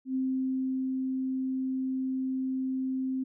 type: tone with ADSR envelope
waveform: sine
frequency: 261.6 Hz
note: C4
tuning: in tune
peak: -26 dBFS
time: 0.05-3.24 s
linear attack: 100 ms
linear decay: 760 ms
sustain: -2 dB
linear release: 12 ms
effects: none